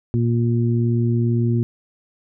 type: harmonic tone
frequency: 117.7 Hz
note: A#2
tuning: 17 cents sharp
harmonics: 1 / 2 / 3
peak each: -17 / -22 / -26 dBFS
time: 0.14-1.63 s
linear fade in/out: 0 ms
effects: none